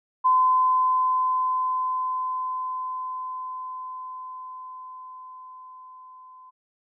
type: tone with level ramp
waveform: sine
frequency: 1023 Hz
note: C6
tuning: 39 cents flat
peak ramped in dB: -15 to -45 dBFS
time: 0.24-6.51 s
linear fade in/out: 20 ms
effects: none